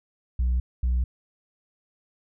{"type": "tone pair in turn", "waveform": "sine", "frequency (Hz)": [61.74, 61.74], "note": ["B1", "B1"], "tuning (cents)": [0, 0], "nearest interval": "unison", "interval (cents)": 0, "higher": "neither", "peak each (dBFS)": -18, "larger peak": "neither", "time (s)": [[0.39, 0.6], [0.83, 1.04]], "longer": "neither", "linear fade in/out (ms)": 5, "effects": ["tanh soft clip ceiling -19 dBFS"]}